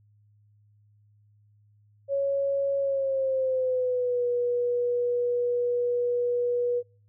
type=tone with pitch glide; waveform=sine; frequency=554.4 to 485.4 Hz; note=C#5 to B4; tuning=0 to -30 cents; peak=-23 dBFS; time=2.08-6.83 s; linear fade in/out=50 ms; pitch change=-230 cents; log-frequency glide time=2.79-4.26 s; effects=noise-tail reverb RT60 0.4 s tail -26 dB re dry + added 104 Hz sine -58 dBFS peak until 7.08 s